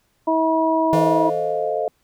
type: harmonic tone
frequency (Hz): 321.9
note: E4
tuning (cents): -41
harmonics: 1 / 2 / 3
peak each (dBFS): -20 / -20 / -20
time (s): 0.27-1.3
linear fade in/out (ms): 10
type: chord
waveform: sine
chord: F dominant seventh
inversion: first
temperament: equal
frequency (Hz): 440 / 523.3 / 622.3 / 698.5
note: A4 / C5 / Eb5 / F5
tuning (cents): 0 / 0 / 0 / 0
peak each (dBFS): -25 / -27 / -24 / -25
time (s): 0.93-1.88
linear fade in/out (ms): 2
type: tone with exponential decay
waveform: square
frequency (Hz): 162.3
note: E3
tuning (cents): -27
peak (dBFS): -20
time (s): 0.93-1.9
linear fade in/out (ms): 0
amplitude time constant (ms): 210
effects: pink hiss -65 dBFS RMS until 2.03 s